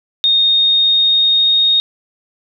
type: tone with pitch glide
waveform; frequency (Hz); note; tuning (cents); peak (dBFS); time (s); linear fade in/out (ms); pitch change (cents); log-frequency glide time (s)
sine; 3694 to 3718; A#7 to A#7; -16 to -5; -9; 0.24-1.8; 0; +11; 0.36-1.62
effects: none